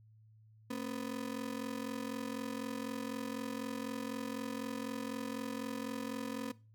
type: ring-modulated tone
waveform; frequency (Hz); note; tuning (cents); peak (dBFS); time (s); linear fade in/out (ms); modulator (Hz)
35% pulse; 248.4; B3; +10; -33; 0.7-6.52; 5; 22
effects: noise-tail reverb RT60 0.3 s tail -19 dB re dry + added 109 Hz sine -59 dBFS peak until 6.74 s